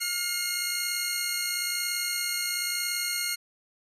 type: tone cluster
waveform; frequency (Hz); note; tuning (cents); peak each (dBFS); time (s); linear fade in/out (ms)
15% pulse; 1417 / 2144 / 4349; F6 / C7 / C#8; +25 / +42 / -34; -28 / -24 / -26; 0-3.36; 20
effects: resampled to 32000 Hz